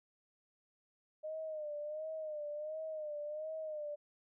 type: tone with vibrato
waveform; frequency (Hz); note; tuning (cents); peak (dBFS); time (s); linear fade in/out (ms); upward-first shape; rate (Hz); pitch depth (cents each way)
sine; 612; D#5; -29; -39; 1.23-3.96; 20; sine; 1.4; 66
effects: none